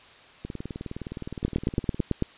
two click trains, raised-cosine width 3 ms, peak -21 / -10 dBFS, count 31 / 8, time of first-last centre 0.45-1.996 / 1.45-2.223 s, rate 19.4 / 9.05 Hz, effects white hiss -51 dBFS RMS until 2.37 s + resampled to 8000 Hz

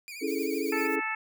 sawtooth tone with vibrato, 2340 Hz, D7, 7 cents flat, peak -36 dBFS, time 0.08-0.87 s, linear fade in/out 0 ms, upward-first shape sine, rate 13 Hz, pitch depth 85 cents each way
sine chord, A major seventh, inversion first, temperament equal, 277.2 / 329.6 / 415.3 / 440 Hz, C#4 / E4 / G#4 / A4, 0 / 0 / 0 / 0 cents, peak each -33 dBFS, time 0.21-1.01 s, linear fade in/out 20 ms
violet noise with tremolo, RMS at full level -42 dBFS, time 0.27-0.96 s, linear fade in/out 10 ms, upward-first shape triangle, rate 7.9 Hz, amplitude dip 50%
harmonic tone, 438.8 Hz, A4, 5 cents flat, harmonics 2 / 3 / 4 / 5 / 6, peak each -36 / -36 / -34 / -34 / -37 dBFS, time 0.72-1.15 s, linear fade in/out 5 ms
effects none

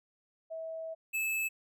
sine / square tone pair in turn, 648 / 2611 Hz, E5 / E7, -30 / -17 cents, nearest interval 2 octaves, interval 2413 cents, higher second, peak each -37 / -31 dBFS, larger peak second, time 0.5-0.95 / 1.13-1.49 s, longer first, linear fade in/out 20 ms, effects none

